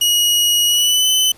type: tone with pitch glide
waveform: sawtooth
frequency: 2900 to 3028 Hz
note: F#7 to F#7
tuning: -35 to +39 cents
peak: -9 dBFS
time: 0.01-1.32 s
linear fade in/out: 5 ms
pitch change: +74 cents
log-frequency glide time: 0.67-1.08 s
effects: pink hiss -47 dBFS RMS until 1.37 s + resampled to 32000 Hz